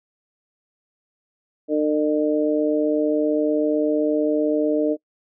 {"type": "harmonic tone", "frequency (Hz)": 151.3, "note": "D#3", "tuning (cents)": -48, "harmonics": [2, 3, 4], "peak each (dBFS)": [-20, -22, -23], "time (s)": [1.68, 4.97], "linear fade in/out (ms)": 50, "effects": ["noise-tail reverb RT60 0.1 s tail -23 dB re dry"]}